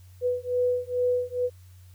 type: beating tone pair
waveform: sine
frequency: 493.9 / 496.2 Hz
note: B4 / B4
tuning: 0 / +8 cents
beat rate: 2.3 Hz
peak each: -26 dBFS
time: 0.21-1.5 s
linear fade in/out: 50 ms
effects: added 91 Hz sine -47 dBFS peak until 1.94 s + white hiss -62 dBFS RMS until 1.94 s